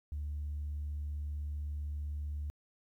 sine tone, 73.7 Hz, D2, 7 cents sharp, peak -34 dBFS, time 0.12-2.5 s, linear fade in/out 0 ms, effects tanh soft clip ceiling -32 dBFS + 12-bit

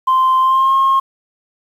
sine tone with pitch glide, 1042 to 1075 Hz, C6 to C6, -7 to +47 cents, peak -8 dBFS, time 0.07-1 s, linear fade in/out 10 ms, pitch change +54 cents, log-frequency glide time 0.4-0.74 s, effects tanh soft clip ceiling -7 dBFS + 7-bit

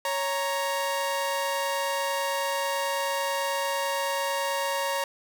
sawtooth tone pair together, 554.4 / 933.7 Hz, C#5 / A#5, 0 / +3 cents, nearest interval major sixth, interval 903 cents, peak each -25 / -25 dBFS, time 0.05-5.04 s, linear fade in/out 2 ms, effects none

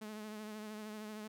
sawtooth tone with vibrato, 213.6 Hz, G#3, 49 cents sharp, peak -40 dBFS, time 0.01-1.28 s, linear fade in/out 10 ms, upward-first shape triangle, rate 13 Hz, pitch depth 40 cents each way, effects none

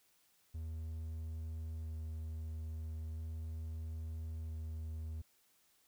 triangle tone with vibrato, 79.7 Hz, D#2, 42 cents sharp, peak -38 dBFS, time 0.54-5.22 s, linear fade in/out 10 ms, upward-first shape square, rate 0.38 Hz, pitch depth 8 cents each way, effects white hiss -72 dBFS RMS until 5.87 s

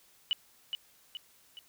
sine tone with echo, 2960 Hz, F#7, in tune, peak -25 dBFS, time 0.31-0.33 s, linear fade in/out 0 ms, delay 420 ms, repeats 3, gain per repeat -6 dB, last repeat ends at 1.59 s, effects white hiss -63 dBFS RMS until 1.68 s

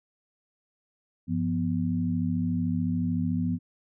sine tone cluster, 97.2 / 172.9 / 246.6 Hz, G2 / F3 / B3, -14 / -17 / -2 cents, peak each -31 / -28 / -28 dBFS, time 1.27-3.59 s, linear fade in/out 50 ms, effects none

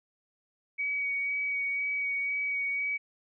sine tone with vibrato, 2259 Hz, C#7, 32 cents sharp, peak -28 dBFS, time 0.78-2.98 s, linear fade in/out 20 ms, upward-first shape sine, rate 2 Hz, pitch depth 13 cents each way, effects none

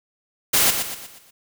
white noise with echo, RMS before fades -17 dBFS, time 0.53-0.71 s, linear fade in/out 10 ms, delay 120 ms, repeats 5, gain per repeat -7 dB, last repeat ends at 1.31 s, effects none

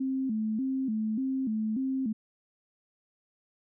sine tone with vibrato, 240 Hz, B3, 49 cents flat, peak -27 dBFS, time 0-2.13 s, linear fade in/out 10 ms, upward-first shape square, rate 1.7 Hz, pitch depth 170 cents each way, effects none

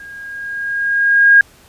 sine tone with level ramp, 1628 Hz, G#6, 35 cents flat, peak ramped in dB -32 to -3 dBFS, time 0-1.41 s, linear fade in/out 2 ms, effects pink hiss -47 dBFS RMS until 1.68 s + resampled to 32000 Hz

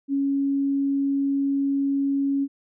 sine tone, 277.2 Hz, C#4, in tune, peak -20 dBFS, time 0.08-2.48 s, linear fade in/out 50 ms, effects none

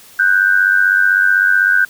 sine tone pair together, 1480 / 1575.9 Hz, F#6 / G6, 0 / +9 cents, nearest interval minor second, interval 109 cents, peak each -12 dBFS, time 0.19-1.85 s, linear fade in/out 5 ms, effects white hiss -42 dBFS RMS until 1.89 s

